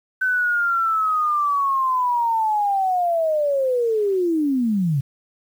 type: linear sweep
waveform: sine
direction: down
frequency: 1527 to 129.4 Hz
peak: -17 dBFS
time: 0.21-5.01 s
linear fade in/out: 10 ms
effects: 8-bit